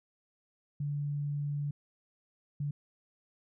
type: tone bursts at uneven times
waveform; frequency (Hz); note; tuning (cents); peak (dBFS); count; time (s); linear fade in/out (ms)
sine; 144.8; D3; -24; -31; 2; 0.8-1.71 / 2.6-2.71; 5
effects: none